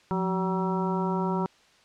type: harmonic tone with a mistuned harmonic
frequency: 190 Hz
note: F#3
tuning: 46 cents sharp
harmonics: 1 / 2 / 3 / 4 / 5 / 6 / 7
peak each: -27 / -31 / -39 / -38 / -31 / -44 / -38 dBFS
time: 0.11-1.46 s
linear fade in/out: 0 ms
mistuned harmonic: 1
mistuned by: -110 cents
effects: white hiss -59 dBFS RMS until 1.84 s + low-pass 5000 Hz 12 dB/octave